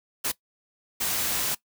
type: noise bursts at uneven times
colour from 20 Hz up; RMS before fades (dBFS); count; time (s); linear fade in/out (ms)
white; -27; 2; 0.24-0.32 / 1-1.55; 10
effects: noise-tail reverb RT60 0.1 s tail -19 dB re dry